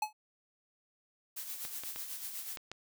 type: tone with exponential decay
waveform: square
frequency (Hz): 854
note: G#5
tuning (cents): +48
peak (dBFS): -28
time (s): 0.02-0.13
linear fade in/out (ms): 5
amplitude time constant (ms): 23
type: noise with tremolo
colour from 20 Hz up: blue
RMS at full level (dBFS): -40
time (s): 1.36-2.57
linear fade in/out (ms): 10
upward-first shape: sine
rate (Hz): 8.1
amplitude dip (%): 50
type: clicks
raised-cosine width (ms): 0.2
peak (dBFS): -25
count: 5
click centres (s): 1.651 / 1.836 / 1.961 / 2.572 / 2.716
effects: none